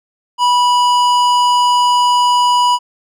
sine tone with hard clipping, 980 Hz, B5, 14 cents flat, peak -11 dBFS, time 0.38-2.79 s, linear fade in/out 50 ms, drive 13 dB, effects none

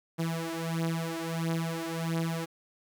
sawtooth beating tone pair, 164 / 165.5 Hz, E3 / E3, -9 / +7 cents, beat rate 1.5 Hz, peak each -29 dBFS, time 0.18-2.46 s, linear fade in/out 20 ms, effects 10-bit

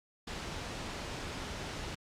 pink noise, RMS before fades -40 dBFS, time 0.27-1.95 s, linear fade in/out 5 ms, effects low-pass 6000 Hz 12 dB/octave + Opus 48 kbps

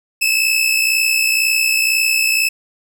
sawtooth tone pair together, 2581 / 2643 Hz, E7 / E7, -37 / +4 cents, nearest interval unison, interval 41 cents, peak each -13 dBFS, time 0.21-2.49 s, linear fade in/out 10 ms, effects none

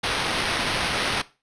white noise with sample-and-hold, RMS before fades -25 dBFS, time 0.03-1.22 s, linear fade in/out 10 ms, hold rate 7350 Hz, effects noise-tail reverb RT60 0.3 s tail -18 dB re dry + resampled to 22050 Hz

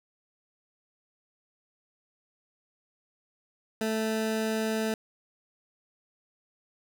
20% pulse tone, 220 Hz, A3, in tune, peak -22 dBFS, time 3.81-4.94 s, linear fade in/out 2 ms, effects none

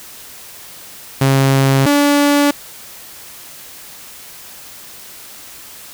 sawtooth tone pair in turn, 135.5 / 287.9 Hz, C#3 / D4, -39 / -34 cents, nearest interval octave + minor second, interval 1305 cents, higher second, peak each -6 dBFS, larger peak neither, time 1.21-1.86 / 1.86-2.51 s, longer neither, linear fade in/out 5 ms, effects white hiss -36 dBFS RMS until 5.93 s

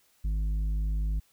sine tone with tanh clipping, 52 Hz, G#1, 3 cents sharp, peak -27 dBFS, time 0.24-1.2 s, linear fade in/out 10 ms, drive 7 dB, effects white hiss -66 dBFS RMS until 1.32 s

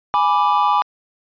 triangle chord, G# diminished, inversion none, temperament equal, 830.6 / 987.8 / 1174.7 Hz, G#5 / B5 / D6, 0 / 0 / 0 cents, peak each -16 dBFS, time 0.14-0.82 s, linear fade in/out 0 ms, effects resampled to 11025 Hz

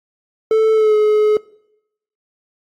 triangle tone with pitch glide, 440 to 425.3 Hz, A4 to G#4, 0 to +41 cents, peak -8 dBFS, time 0.51-1.37 s, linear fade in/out 2 ms, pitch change -59 cents, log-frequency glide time 0.73-0.95 s, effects noise-tail reverb RT60 0.8 s tail -22 dB re dry + AAC 48 kbps

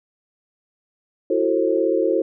sine chord, F# half-diminished seventh, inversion third, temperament just, 333 / 370 / 444 / 532.8 Hz, E4 / F#4 / A4 / C5, +18 / 0 / +16 / +31 cents, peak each -22 dBFS, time 1.3-2.22 s, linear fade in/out 5 ms, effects none

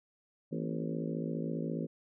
harmonic tone with a mistuned harmonic, 54.7 Hz, A1, 9 cents flat, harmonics 3 / 4 / 5 / 6 / 7 / 8 / 9 / 10, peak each -37 / -39 / -41 / -43 / -44 / -45 / -46 / -47 dBFS, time 0.51-1.87 s, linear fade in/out 20 ms, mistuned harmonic 4, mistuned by +84 cents, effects none

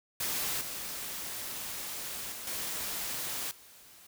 white noise with level steps, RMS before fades -33 / -39 / -42 / -36 / -55 dBFS, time 0.2-4.07 s, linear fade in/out 5 ms, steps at 0.61 / 2.32 / 2.47 / 3.51 s, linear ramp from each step 2 ms, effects none

